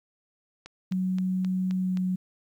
click train, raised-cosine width 0.2 ms, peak -25 dBFS, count 6, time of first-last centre 0.66-1.972 s, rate 3.81 Hz
sine tone with pitch glide, 185.7 to 184.31 Hz, F#3 to F#3, +7 to -6 cents, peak -24 dBFS, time 0.91-2.16 s, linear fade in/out 10 ms, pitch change -13 cents, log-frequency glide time 1.81-1.94 s
effects 10-bit

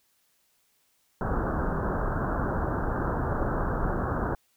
pink low-pass noise, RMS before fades -28 dBFS, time 1.21-4.35 s, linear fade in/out 2 ms, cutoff 1600 Hz, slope 96 dB/octave, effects white hiss -69 dBFS RMS until 4.56 s

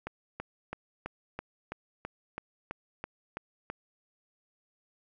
click train, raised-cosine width 0.5 ms, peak -21 dBFS, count 12, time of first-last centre 0.07-3.7 s, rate 3.03 Hz, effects none

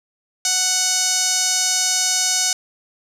sawtooth tone with band-pass filter, 740 Hz, F#5, in tune, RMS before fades -19 dBFS, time 0.45-2.53 s, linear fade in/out 2 ms, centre 6300 Hz, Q 2.8, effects none

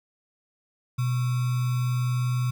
sine tone with sample-and-hold, 124.4 Hz, B2, 13 cents sharp, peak -22 dBFS, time 0.98-2.51 s, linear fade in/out 10 ms, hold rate 1225 Hz, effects none

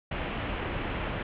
pink low-pass noise, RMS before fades -33 dBFS, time 0.11-1.23 s, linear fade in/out 5 ms, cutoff 3100 Hz, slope 48 dB/octave, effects none

